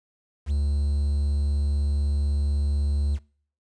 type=tone with quantisation; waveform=triangle; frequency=72 Hz; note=D2; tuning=34 cents flat; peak=-19 dBFS; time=0.46-3.19 s; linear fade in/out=50 ms; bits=8; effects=noise-tail reverb RT60 0.5 s tail -23 dB re dry + resampled to 22050 Hz